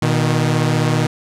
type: tone pair together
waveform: sawtooth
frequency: 120.61 / 155.56 Hz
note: B2 / D#3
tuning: -41 / 0 cents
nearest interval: major third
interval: 441 cents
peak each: -13 dBFS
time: 0.02-1.07 s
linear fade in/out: 5 ms
effects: low-pass 9000 Hz 12 dB/octave